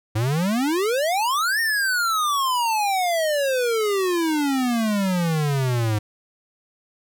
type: exponential two-way sweep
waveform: square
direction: up then down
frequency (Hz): 103.83 to 1854 to 103.83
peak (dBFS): -20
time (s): 0.15-5.99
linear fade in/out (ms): 10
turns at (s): 1.6
effects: none